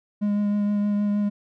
triangle tone with vibrato, 205.8 Hz, G#3, 16 cents flat, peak -18 dBFS, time 0.21-1.3 s, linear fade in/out 20 ms, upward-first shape triangle, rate 6.4 Hz, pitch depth 16 cents each way, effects none

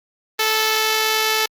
5% pulse tone with amplitude modulation, 437.3 Hz, A4, 11 cents flat, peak -4 dBFS, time 0.39-1.46 s, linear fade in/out 5 ms, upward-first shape sine, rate 127 Hz, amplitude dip 25%, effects Opus 24 kbps

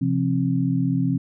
sine tone cluster, 131.8 / 172 / 267.6 Hz, C3 / F3 / C4, +13 / -26 / +39 cents, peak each -23 dBFS, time 0.01-1.18 s, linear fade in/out 10 ms, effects none

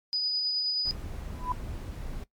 sine tone with tremolo, 4963 Hz, D#8, 5 cents flat, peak -25 dBFS, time 0.13-0.91 s, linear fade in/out 0 ms, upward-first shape sine, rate 9.5 Hz, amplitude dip 25%
brown noise, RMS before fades -37 dBFS, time 0.85-2.24 s, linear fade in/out 5 ms
sine tone with exponential growth, 996 Hz, B5, 14 cents sharp, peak -24 dBFS, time 1.33-1.52 s, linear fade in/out 2 ms, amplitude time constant 40 ms
effects noise-tail reverb RT60 0.1 s tail -18 dB re dry + MP3 96 kbps

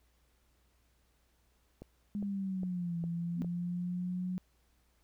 click train, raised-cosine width 2 ms, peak -32 dBFS, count 5, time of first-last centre 1.82-3.446 s, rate 2.46 Hz
sine linear two-way sweep, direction down then up, 205.9 to 168.1 to 183.4 Hz, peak -33 dBFS, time 2.15-4.38 s, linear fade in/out 0 ms, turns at 2.99 s
sine tone with exponential growth, 245.4 Hz, B3, 11 cents flat, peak -29 dBFS, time 3.33-3.42 s, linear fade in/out 0 ms, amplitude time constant 19 ms
effects added 60 Hz sine -70 dBFS peak until 5.03 s + pink hiss -74 dBFS RMS until 5.03 s

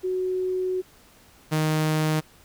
sine / sawtooth tone pair in turn, 370 / 155.57 Hz, F#4 / D#3, 0 / 0 cents, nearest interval octave + minor third, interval 1500 cents, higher first, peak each -23 / -17 dBFS, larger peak second, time 0.03-0.82 / 1.51-2.21 s, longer first, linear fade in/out 20 ms, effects pink hiss -54 dBFS RMS until 2.44 s

